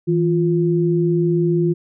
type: tone pair together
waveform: sine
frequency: 162.81 / 349.2 Hz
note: E3 / F4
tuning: -21 / 0 cents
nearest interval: octave + minor second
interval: 1321 cents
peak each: -17 dBFS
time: 0.07-1.74 s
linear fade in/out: 20 ms
effects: none